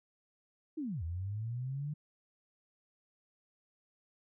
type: linear two-way sweep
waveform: sine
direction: down then up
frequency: 329.6 to 79.2 to 151.7 Hz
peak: -35 dBFS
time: 0.77-1.94 s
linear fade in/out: 10 ms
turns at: 1.03 s
effects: none